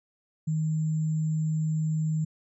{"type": "tone with sample-and-hold", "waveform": "sine", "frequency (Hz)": 156.7, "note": "D#3", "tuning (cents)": 13, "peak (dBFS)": -24, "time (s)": [0.47, 2.25], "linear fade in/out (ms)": 10, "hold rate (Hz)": 7350, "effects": ["resampled to 24000 Hz"]}